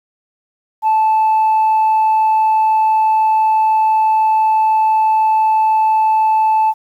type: tone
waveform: sine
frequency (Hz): 874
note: A5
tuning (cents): -12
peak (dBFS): -8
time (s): 0.82-6.74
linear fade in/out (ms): 50
effects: tanh soft clip ceiling -8 dBFS + 8-bit